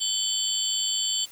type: tone cluster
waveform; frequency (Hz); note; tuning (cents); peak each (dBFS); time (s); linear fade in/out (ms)
sine; 3068 / 3424 / 4545 / 7410; G7 / A7 / C#8 / A#8; -38 / -48 / +42 / -11; -28 / -33 / -31 / -28; 0-1.26; 20
effects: white hiss -49 dBFS RMS until 1.31 s